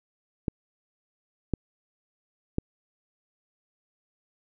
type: clicks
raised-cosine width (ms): 3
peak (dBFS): -13 / -12 / -12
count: 3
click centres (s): 0.482 / 1.537 / 2.584
effects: none